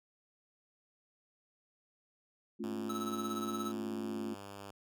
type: chord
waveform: sine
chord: A augmented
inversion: none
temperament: equal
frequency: 220 / 277.2 / 349.2 Hz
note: A3 / C#4 / E#4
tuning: 0 / 0 / 0 cents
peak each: -39 / -43 / -41 dBFS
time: 2.59-4.35 s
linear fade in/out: 20 ms
type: tone with pitch glide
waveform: 5% pulse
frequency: 102.6 to 100.08 Hz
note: G#2 to G2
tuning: -21 to +36 cents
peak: -35 dBFS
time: 2.63-4.71 s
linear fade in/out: 10 ms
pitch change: -43 cents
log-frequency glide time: 3.76-4.33 s
type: tone with tremolo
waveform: square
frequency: 1300 Hz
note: E6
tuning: 24 cents flat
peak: -37 dBFS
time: 2.89-3.72 s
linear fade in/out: 10 ms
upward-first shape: triangle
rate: 17 Hz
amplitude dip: 80%
effects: none